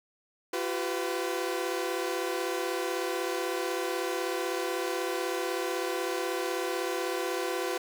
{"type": "tone cluster", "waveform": "sawtooth", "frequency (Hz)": [346.4, 382.5, 500], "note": ["F4", "G4", "B4"], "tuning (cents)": [-14, -42, 21], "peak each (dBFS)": -30, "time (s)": [0.53, 7.78], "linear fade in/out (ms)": 5, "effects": []}